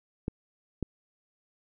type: clicks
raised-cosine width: 3 ms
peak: -17 dBFS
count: 2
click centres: 0.281 / 0.827 s
effects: none